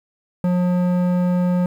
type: tone with low-pass filter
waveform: square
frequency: 179 Hz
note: F3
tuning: 43 cents sharp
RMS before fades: -18 dBFS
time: 0.44-1.66 s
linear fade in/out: 2 ms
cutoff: 910 Hz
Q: 0.6
effects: 8-bit